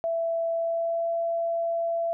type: tone with pitch glide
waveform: sine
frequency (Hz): 665 to 672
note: E5 to E5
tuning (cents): +15 to +33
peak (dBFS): -24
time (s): 0.04-2.13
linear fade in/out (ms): 0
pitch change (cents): +18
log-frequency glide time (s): 0.51-1.11
effects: none